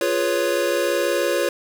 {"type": "chord", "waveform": "square", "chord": "C# dominant seventh", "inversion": "first", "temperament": "equal", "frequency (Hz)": [349.2, 415.3, 493.9, 554.4], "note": ["E#4", "G#4", "B4", "C#5"], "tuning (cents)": [0, 0, 0, 0], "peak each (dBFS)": [-25, -28, -26, -23], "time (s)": [0.01, 1.49], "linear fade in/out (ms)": 2, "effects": []}